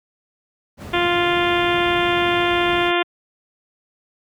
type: noise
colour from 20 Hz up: brown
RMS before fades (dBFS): -27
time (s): 0.77-2.93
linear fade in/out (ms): 50
type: harmonic tone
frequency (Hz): 349.2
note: F4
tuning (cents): 0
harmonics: 1 / 2 / 3 / 4 / 5 / 6 / 7 / 8 / 9 / 10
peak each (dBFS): -20 / -23 / -25 / -26 / -27 / -28 / -28 / -29 / -30 / -30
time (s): 0.93-3.03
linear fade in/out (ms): 10
effects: high-pass 100 Hz 12 dB/octave